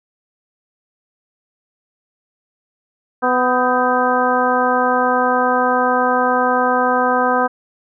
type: harmonic tone with a mistuned harmonic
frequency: 250.4 Hz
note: B3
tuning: 24 cents sharp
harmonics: 1 / 2 / 3 / 4 / 5 / 6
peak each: -22 / -19 / -19 / -20 / -20 / -22 dBFS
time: 3.22-7.48 s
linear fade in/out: 20 ms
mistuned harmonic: 6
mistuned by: +64 cents
effects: none